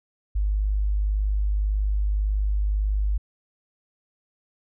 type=tone; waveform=sine; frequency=50.9 Hz; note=G#1; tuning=34 cents flat; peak=-20 dBFS; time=0.35-3.18 s; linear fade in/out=10 ms; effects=none